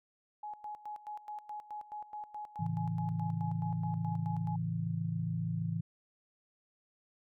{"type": "tone with tremolo", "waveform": "sine", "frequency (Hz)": 841, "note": "G#5", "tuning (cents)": 22, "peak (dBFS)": -39, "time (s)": [0.43, 4.56], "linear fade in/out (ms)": 5, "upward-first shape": "square", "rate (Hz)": 4.7, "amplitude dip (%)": 80}
{"type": "chord", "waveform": "sine", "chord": "A major", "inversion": "none", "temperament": "equal with one note detuned", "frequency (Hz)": [110, 138.03, 164.81], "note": ["A2", "C#3", "E3"], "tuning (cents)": [0, -7, 0], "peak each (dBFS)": [-37, -40, -34], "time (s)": [2.59, 5.81], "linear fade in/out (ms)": 10}
{"effects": []}